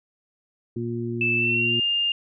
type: harmonic tone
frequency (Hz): 117.7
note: A#2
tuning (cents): +17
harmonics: 1 / 2 / 3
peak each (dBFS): -30 / -30 / -30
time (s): 0.76-1.8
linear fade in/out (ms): 5
type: tone with pitch glide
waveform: sine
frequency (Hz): 2637 to 2810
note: E7 to F7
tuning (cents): 0 to +10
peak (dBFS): -20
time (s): 1.21-2.12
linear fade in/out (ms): 2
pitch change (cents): +110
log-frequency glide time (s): 1.37-1.76
effects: none